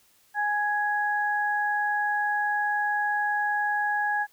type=tone pair together; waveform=sine; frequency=830.6 / 1664.9 Hz; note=G#5 / G#6; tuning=0 / +4 cents; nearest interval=octave; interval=1204 cents; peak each=-26 dBFS; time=0.34-4.27 s; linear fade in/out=50 ms; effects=white hiss -62 dBFS RMS until 4.32 s